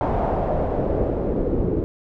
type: noise with low-pass filter sweep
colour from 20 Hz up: pink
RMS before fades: -22 dBFS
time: 0.01-1.84 s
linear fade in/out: 0 ms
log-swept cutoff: 820 to 370 Hz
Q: 2.5
effects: none